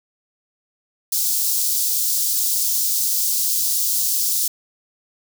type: high-pass noise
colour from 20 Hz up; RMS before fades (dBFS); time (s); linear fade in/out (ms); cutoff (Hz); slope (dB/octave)
white; -20; 1.12-4.48; 5; 4600; 24
effects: none